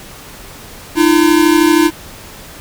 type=tone pair together; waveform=square; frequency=305.8 / 338.7 Hz; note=D#4 / E4; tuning=-30 / +47 cents; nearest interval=major second; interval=177 cents; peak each=-11 dBFS; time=0.95-1.91 s; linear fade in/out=50 ms; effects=pink hiss -34 dBFS RMS until 2.6 s